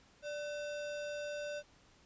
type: tone with sample-and-hold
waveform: sine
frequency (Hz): 587.3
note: D5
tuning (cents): 0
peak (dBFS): -38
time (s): 0.22-1.63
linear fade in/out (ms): 50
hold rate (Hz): 2100
effects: pink hiss -65 dBFS RMS until 2.05 s + resampled to 16000 Hz